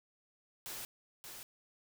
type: noise with echo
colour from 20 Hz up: white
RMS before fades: -44 dBFS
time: 0.66-0.85 s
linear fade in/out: 0 ms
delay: 580 ms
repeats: 1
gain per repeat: -5 dB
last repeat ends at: 1.43 s
effects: none